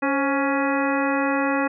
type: harmonic tone with a mistuned harmonic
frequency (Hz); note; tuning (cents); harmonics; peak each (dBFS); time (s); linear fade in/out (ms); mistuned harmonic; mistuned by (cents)
278.8; C#4; +10; 1 / 2 / 3 / 4 / 5 / 6 / 7 / 9; -23 / -26 / -28 / -29 / -30 / -31 / -31 / -33; 0.02-1.68; 10; 2; -66
effects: none